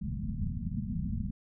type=low-pass noise; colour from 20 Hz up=white; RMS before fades=-34 dBFS; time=0.01-1.31 s; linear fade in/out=10 ms; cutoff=230 Hz; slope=96 dB/octave; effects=none